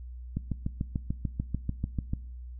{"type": "click train", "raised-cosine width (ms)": 5, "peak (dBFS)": -17, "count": 13, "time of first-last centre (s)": [0.37, 2.135], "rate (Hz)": 6.8, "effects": ["noise-tail reverb RT60 0.7 s tail -21 dB re dry", "added 61 Hz sine -39 dBFS peak until 2.59 s"]}